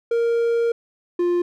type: tone pair in turn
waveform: triangle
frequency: 466.2 / 350.7 Hz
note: A#4 / F4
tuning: 0 / +7 cents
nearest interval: perfect fourth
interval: 493 cents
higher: first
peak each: -15 / -15 dBFS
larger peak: neither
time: 0.11-0.72 / 1.19-1.42 s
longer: first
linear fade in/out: 5 ms
effects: none